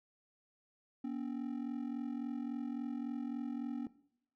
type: ring-modulated tone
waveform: triangle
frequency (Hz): 262.6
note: C4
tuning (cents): +6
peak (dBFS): -32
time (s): 1.04-3.87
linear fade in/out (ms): 2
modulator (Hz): 21.8
effects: noise-tail reverb RT60 0.7 s tail -18 dB re dry